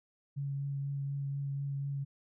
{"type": "tone with vibrato", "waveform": "sine", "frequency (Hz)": 139.7, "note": "C#3", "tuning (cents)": 14, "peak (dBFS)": -33, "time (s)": [0.36, 2.05], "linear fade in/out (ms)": 20, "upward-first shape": "triangle", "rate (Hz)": 4.1, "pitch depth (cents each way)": 14, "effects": []}